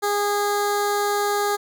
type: tone with notch filter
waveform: 15% pulse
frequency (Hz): 410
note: G#4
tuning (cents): -22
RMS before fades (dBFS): -22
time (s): 0.02-1.57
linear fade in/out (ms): 20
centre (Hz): 2600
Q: 1.2
effects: none